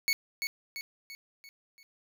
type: tone with echo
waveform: 25% pulse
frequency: 2217 Hz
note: C#7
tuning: in tune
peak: -21 dBFS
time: 0.08-0.13 s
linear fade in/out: 0 ms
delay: 340 ms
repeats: 5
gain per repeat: -6 dB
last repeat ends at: 1.83 s
effects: none